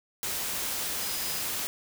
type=tone in noise; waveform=sine; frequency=5000 Hz; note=D#8; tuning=8 cents sharp; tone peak=-40 dBFS; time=1.02-1.41 s; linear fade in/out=0 ms; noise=white; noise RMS=-32 dBFS; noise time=0.23-1.67 s; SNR=-11 dB; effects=none